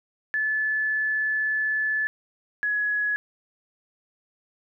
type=tone pair in turn; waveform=sine; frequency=1732 / 1683.7 Hz; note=A6 / G#6; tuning=-28 / +23 cents; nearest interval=unison; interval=49 cents; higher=first; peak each=-22 dBFS; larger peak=neither; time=0.34-2.07 / 2.63-3.16 s; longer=first; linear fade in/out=0 ms; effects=none